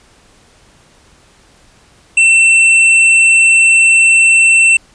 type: tone with hard clipping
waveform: sine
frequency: 2690 Hz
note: E7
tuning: 34 cents sharp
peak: -6 dBFS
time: 2.17-4.77 s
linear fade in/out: 5 ms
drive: 16 dB
effects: pink hiss -47 dBFS RMS until 4.94 s + resampled to 22050 Hz